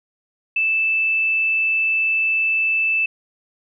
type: tone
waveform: sine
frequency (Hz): 2637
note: E7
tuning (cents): 0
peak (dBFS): -16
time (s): 0.56-3.06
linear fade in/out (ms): 5
effects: none